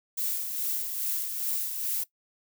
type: noise with tremolo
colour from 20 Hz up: violet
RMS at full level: -29 dBFS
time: 0.17-2.04 s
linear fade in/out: 10 ms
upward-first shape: sine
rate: 2.4 Hz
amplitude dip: 45%
effects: noise-tail reverb RT60 0.1 s tail -18 dB re dry